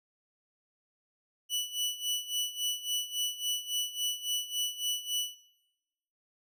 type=tone with tremolo; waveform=sawtooth; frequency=2960 Hz; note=F#7; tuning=in tune; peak=-25 dBFS; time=1.49-5.35 s; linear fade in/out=50 ms; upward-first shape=sine; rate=3.6 Hz; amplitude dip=85%; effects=noise-tail reverb RT60 1.0 s tail -20 dB re dry